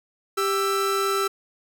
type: tone pair together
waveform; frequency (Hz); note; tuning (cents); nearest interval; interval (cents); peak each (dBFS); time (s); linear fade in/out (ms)
45% pulse; 394.1 / 1325.6; G4 / E6; +9 / +9; octave + major sixth; 2100; -24; 0.37-1.28; 10
effects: none